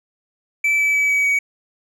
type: tone with pitch steps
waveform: triangle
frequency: 2318 / 2303 / 2289 / 2274 / 2260 Hz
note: D7 / D7 / D7 / C#7 / C#7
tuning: -23 / -34 / -45 / +44 / +33 cents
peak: -13 dBFS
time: 0.64-1.39 s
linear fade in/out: 5 ms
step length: 150 ms
effects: none